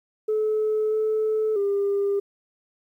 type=tone with pitch steps; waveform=sine; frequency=431 / 434.4 / 400.8 Hz; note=A4 / A4 / G4; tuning=-36 / -22 / +38 cents; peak=-19 dBFS; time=0.28-2.2 s; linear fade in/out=10 ms; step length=640 ms; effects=tanh soft clip ceiling -17 dBFS + 10-bit